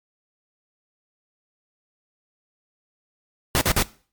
pink noise bursts, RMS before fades -19 dBFS, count 3, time 3.55-3.825 s, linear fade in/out 0 ms, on 61 ms, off 46 ms, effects noise-tail reverb RT60 0.4 s tail -19 dB re dry + MP3 96 kbps

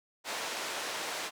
pink band-pass noise, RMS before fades -37 dBFS, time 0.24-1.31 s, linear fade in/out 50 ms, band 550 to 7700 Hz, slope 12 dB/octave, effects none

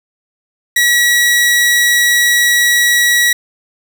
sawtooth tone, 1926 Hz, B6, 44 cents flat, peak -5 dBFS, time 0.76-3.33 s, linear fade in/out 5 ms, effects none

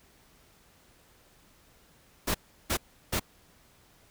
pink noise bursts, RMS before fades -28 dBFS, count 3, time 2.27-3.198 s, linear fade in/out 10 ms, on 76 ms, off 350 ms, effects pink hiss -61 dBFS RMS until 4.1 s

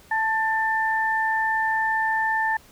sine tone pair together, 880 / 1782.5 Hz, A5 / A6, 0 / +22 cents, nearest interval octave, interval 1222 cents, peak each -23 dBFS, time 0.11-2.57 s, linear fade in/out 5 ms, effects pink hiss -52 dBFS RMS until 2.71 s

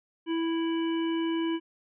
harmonic tone, 329.6 Hz, E4, in tune, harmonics 1 / 3 / 5 / 7 / 9, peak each -26 / -39 / -44 / -45 / -41 dBFS, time 0.26-1.6 s, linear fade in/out 50 ms, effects none

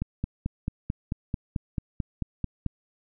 click train, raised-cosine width 5 ms, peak -15 dBFS, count 13, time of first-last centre 0.02-2.663 s, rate 4.54 Hz, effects none

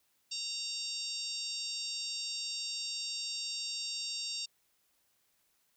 harmonic tone, 926 Hz, A#5, 12 cents flat, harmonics 3 / 4 / 5 / 6 / 7 / 8 / 9, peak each -46 / -43 / -40 / -41 / -52 / -45 / -53 dBFS, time 0.31-4.46 s, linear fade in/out 10 ms, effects white hiss -74 dBFS RMS until 5.76 s

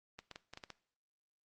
clicks, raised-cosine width 0.2 ms, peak -29 dBFS, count 7, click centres 0.19 / 0.313 / 0.359 / 0.536 / 0.574 / 0.638 / 0.703 s, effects noise-tail reverb RT60 0.5 s tail -17 dB re dry + Opus 32 kbps

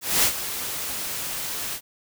white noise with ADSR envelope, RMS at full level -18 dBFS, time 0.01-1.81 s, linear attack 220 ms, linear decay 90 ms, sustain -12 dB, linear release 72 ms, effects none

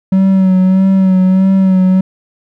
triangle tone with vibrato, 188.9 Hz, F#3, 36 cents sharp, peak -4 dBFS, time 0.12-2.01 s, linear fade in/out 5 ms, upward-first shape sine, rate 1.6 Hz, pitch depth 32 cents each way, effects none

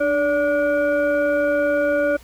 sine tone with frequency modulation, 576 Hz, D5, 34 cents flat, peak -16 dBFS, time 0-2.17 s, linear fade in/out 10 ms, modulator 873 Hz, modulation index 0.82, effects added 60 Hz sine -46 dBFS peak until 2.23 s + pink hiss -49 dBFS RMS until 2.23 s

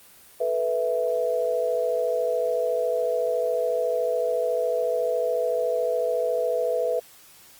sine chord, A suspended second, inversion none, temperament equal, 440 / 493.9 / 659.3 Hz, A4 / B4 / E5, 0 / 0 / 0 cents, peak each -30 / -24 / -26 dBFS, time 0.4-7 s, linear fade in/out 10 ms, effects white hiss -51 dBFS RMS until 7.59 s + Opus 24 kbps

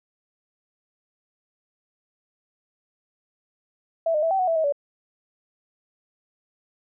sine tone with pitch steps, 659 / 608 / 656 / 770 / 738 / 659 / 637 / 572 Hz, E5 / D#5 / E5 / G5 / F#5 / E5 / D#5 / D5, -1 / -40 / -9 / -31 / -5 / -1 / +41 / -46 cents, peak -19 dBFS, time 4.06-4.724 s, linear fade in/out 5 ms, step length 83 ms, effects none

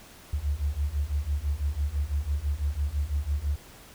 sine beating tone pair, 69.3 / 75.3 Hz, C#2 / D2, 0 / +44 cents, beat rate 6 Hz, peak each -29 / -28 dBFS, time 0.33-3.56 s, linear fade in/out 5 ms, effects pink hiss -50 dBFS RMS until 3.94 s

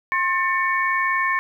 sine tone cluster, 1067 / 1788 / 2232 Hz, C6 / A6 / C#7, +34 / +27 / +11 cents, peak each -22 / -22 / -25 dBFS, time 0.12-1.39 s, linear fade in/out 0 ms, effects 9-bit

